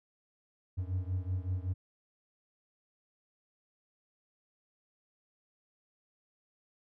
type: beating tone pair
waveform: triangle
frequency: 90.1 / 95.4 Hz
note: F#2 / G2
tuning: -45 / -47 cents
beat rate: 5.3 Hz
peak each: -32 / -34 dBFS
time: 0.77-1.74 s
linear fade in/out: 20 ms
effects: none